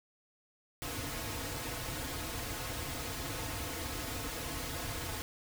pink noise with comb filter, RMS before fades -39 dBFS, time 0.82-5.22 s, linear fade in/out 0 ms, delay 5.1 ms, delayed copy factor -0.8, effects none

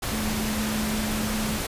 sine tone in noise, 215.5 Hz, A3, 36 cents flat, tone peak -27 dBFS, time 0.11-1.58 s, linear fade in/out 10 ms, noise pink, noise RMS -29 dBFS, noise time 0.02-1.67 s, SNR -1 dB, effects resampled to 32000 Hz

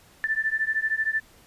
sine beating tone pair, 1760 / 1773 Hz, A6 / A6, 0 / +13 cents, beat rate 13 Hz, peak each -26 / -26 dBFS, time 0.24-1.2 s, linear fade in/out 0 ms, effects pink hiss -55 dBFS RMS until 1.46 s + resampled to 32000 Hz

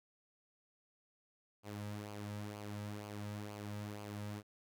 sawtooth tone with flanger, 103.83 Hz, G#2, in tune, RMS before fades -45 dBFS, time 1.63-4.43 s, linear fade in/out 50 ms, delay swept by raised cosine 0.53 to 2.83 ms, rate 2.1 Hz, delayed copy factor -0.55, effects none

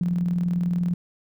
sine tone with tremolo, 175.6 Hz, F3, 10 cents sharp, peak -19 dBFS, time 0.01-0.94 s, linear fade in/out 2 ms, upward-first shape square, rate 20 Hz, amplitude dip 40%, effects none

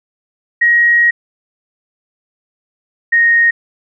sine tone pair in turn, 1890 / 1862.9 Hz, A#6 / A#6, +23 / -2 cents, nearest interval unison, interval 25 cents, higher first, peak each -7 dBFS, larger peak neither, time 0.61-1.11 / 3.12-3.51 s, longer first, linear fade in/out 10 ms, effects none

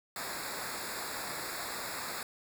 pink noise with comb filter, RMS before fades -39 dBFS, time 0.16-2.23 s, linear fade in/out 2 ms, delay 0.33 ms, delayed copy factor -0.95, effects none

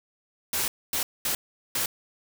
white noise bursts at uneven times, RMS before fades -27 dBFS, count 4, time 0.53-0.68 / 0.93-1.03 / 1.25-1.35 / 1.75-1.86 s, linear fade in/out 2 ms, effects none

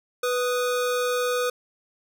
square tone pair together, 493.9 / 1244.5 Hz, B4 / D#6, 0 / 0 cents, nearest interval octave + major third, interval 1600 cents, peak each -24 / -30 dBFS, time 0.23-1.5 s, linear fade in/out 5 ms, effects none

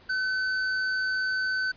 triangle tone with hard clipping, 1519 Hz, F#6, 45 cents sharp, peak -27 dBFS, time 0.09-1.72 s, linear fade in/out 10 ms, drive 17 dB, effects pink hiss -55 dBFS RMS until 1.76 s + resampled to 11025 Hz

